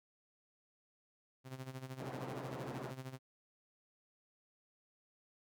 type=tone with tremolo; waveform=sawtooth; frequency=130.81 Hz; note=C3; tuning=in tune; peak=-38 dBFS; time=1.44-3.19 s; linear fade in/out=50 ms; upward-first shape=sine; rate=13 Hz; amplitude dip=75%
type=band-pass noise; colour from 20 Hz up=white; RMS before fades=-46 dBFS; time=1.99-2.92 s; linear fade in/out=20 ms; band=160 to 640 Hz; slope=12 dB/octave
effects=none